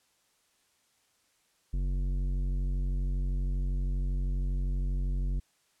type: tone with tanh clipping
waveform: sine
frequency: 46.3 Hz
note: F#1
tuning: 2 cents sharp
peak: -29 dBFS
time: 1.73-5.4 s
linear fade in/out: 10 ms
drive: 12 dB
effects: white hiss -70 dBFS RMS until 5.8 s + low-pass 10000 Hz 12 dB/octave